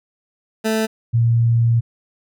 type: tone pair in turn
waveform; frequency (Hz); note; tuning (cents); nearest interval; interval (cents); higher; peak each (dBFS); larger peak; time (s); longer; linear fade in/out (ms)
20% pulse / sine; 220 / 116.54; A3 / A#2; 0 / 0; major seventh; 1100; first; -12; neither; 0.64-0.87 / 1.13-1.81; second; 20
effects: none